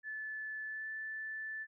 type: tone with pitch glide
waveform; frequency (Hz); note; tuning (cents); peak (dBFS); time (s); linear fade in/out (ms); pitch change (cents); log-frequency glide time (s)
sine; 1738 to 1754.1; A6 to A6; -22 to -6; -39; 0.03-1.67; 50; +16; 0.66-0.88
effects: none